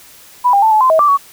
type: tone with pitch steps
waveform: sine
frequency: 986 / 801 / 882 / 861 / 1033 / 639 / 1172 / 1125 Hz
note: B5 / G5 / A5 / A5 / C6 / D#5 / D6 / C#6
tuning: -3 / +37 / +4 / -38 / -22 / +46 / -4 / +25 cents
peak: -7 dBFS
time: 0.44-1.176 s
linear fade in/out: 20 ms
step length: 92 ms
effects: white hiss -41 dBFS RMS until 1.32 s